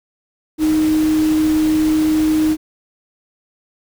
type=tone in noise; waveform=sine; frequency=311.1 Hz; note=D#4; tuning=in tune; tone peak=-12 dBFS; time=0.58-2.57 s; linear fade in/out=50 ms; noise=pink; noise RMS=-29 dBFS; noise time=0.58-2.57 s; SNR=+14 dB; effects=none